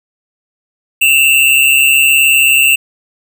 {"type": "tone pair together", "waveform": "square", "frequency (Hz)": [2637, 2776], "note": ["E7", "F7"], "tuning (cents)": [0, -11], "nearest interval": "minor second", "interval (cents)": 89, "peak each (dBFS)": -10, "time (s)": [1.01, 2.76], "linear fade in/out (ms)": 10, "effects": []}